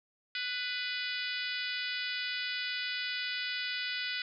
harmonic tone with a mistuned harmonic, 493.9 Hz, B4, in tune, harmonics 3 / 4 / 5 / 6 / 7 / 8 / 9 / 10, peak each -39 / -40 / -41 / -42 / -42 / -43 / -44 / -44 dBFS, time 0.35-4.22 s, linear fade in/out 2 ms, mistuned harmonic 4, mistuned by +24 cents, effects none

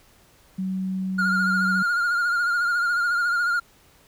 sine tone, 188.5 Hz, F#3, 32 cents sharp, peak -24 dBFS, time 0.58-1.83 s, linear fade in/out 10 ms
triangle tone with vibrato, 1415 Hz, F6, 22 cents sharp, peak -18 dBFS, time 1.18-3.6 s, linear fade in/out 10 ms, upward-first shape triangle, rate 14 Hz, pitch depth 54 cents each way
effects pink hiss -56 dBFS RMS until 4.07 s

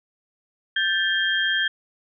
sine tone cluster, 1566 / 1748 / 3213 Hz, G6 / A6 / G7, -2 / -12 / +42 cents, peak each -24 dBFS, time 0.76-1.68 s, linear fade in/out 5 ms, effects none

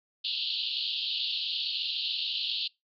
white band-pass noise, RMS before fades -32 dBFS, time 0.24-2.68 s, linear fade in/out 10 ms, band 2800 to 4500 Hz, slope 96 dB/octave, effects noise-tail reverb RT60 0.2 s tail -24 dB re dry

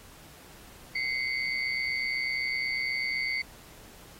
sine tone cluster, 2071 / 2199 / 4548 Hz, C7 / C#7 / C#8, -18 / -14 / +44 cents, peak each -30 / -33 / -36 dBFS, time 0.95-3.42 s, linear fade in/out 5 ms, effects pink hiss -52 dBFS RMS until 4.19 s + AAC 48 kbps

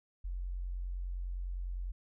sine tone, 44.9 Hz, F1, 49 cents sharp, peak -35 dBFS, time 0.24-1.92 s, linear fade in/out 10 ms, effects none

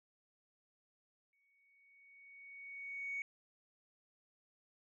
sine tone with exponential growth, 2232 Hz, C#7, 11 cents sharp, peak -36 dBFS, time 1.33-3.22 s, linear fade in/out 1 ms, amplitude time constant 410 ms, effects tanh soft clip ceiling -33 dBFS

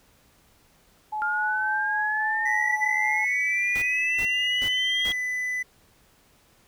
sine tone with tremolo, 855 Hz, A5, 50 cents flat, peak -26 dBFS, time 1.12-3.25 s, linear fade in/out 10 ms, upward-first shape triangle, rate 3.7 Hz, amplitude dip 35%
sine exponential sweep, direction up, 1396.9 to 3310 Hz, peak -24 dBFS, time 1.22-5.12 s, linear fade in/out 0 ms
triangle tone with pitch glide, 1975.5 to 1998.5 Hz, B6 to B6, 0 to +20 cents, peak -24 dBFS, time 2.45-5.63 s, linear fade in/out 10 ms, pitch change +20 cents, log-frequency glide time 3.76-4.03 s
pink noise bursts, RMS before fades -37 dBFS, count 4, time 3.75-5.118 s, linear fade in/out 5 ms, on 72 ms, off 360 ms
effects pink hiss -60 dBFS RMS until 6.67 s

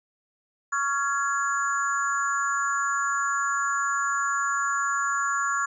sine tone cluster, 1120 / 1382 / 1675 / 6960 Hz, C#6 / F6 / G#6 / A8, +18 / -19 / +14 / -20 cents, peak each -27 / -27 / -30 / -35 dBFS, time 0.72-5.66 s, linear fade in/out 10 ms, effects none

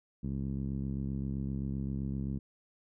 10% pulse tone with low-pass filter, 67.7 Hz, C#2, 40 cents flat, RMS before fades -35 dBFS, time 0.23-2.39 s, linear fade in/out 10 ms, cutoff 200 Hz, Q 1.6, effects none

